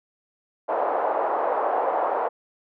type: band-pass noise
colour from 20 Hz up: white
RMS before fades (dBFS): -24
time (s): 0.68-2.29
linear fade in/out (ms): 20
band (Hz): 480 to 910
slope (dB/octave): 24
effects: none